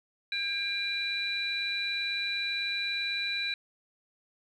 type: tone cluster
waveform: sine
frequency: 1610 / 2382 / 3949 Hz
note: G6 / D7 / B7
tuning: +46 / +24 / -1 cents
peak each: -37 / -32 / -32 dBFS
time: 0.32-3.54 s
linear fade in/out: 2 ms
effects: tanh soft clip ceiling -20 dBFS + 11-bit